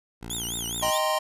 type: tone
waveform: 10% pulse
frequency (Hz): 58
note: A#1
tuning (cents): -8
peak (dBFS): -28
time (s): 0.21-0.91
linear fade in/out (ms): 20
type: tone with vibrato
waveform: 15% pulse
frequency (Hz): 3261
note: G#7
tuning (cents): -32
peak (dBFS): -23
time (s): 0.3-0.98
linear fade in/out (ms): 2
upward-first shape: triangle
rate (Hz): 4.8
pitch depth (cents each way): 240
type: chord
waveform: square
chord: C minor seventh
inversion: first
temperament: equal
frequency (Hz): 622.3 / 784 / 932.3 / 1046.5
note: Eb5 / G5 / Bb5 / C6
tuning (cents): 0 / 0 / 0 / 0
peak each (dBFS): -27 / -31 / -33 / -28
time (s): 0.82-1.19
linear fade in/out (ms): 10
effects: resampled to 32000 Hz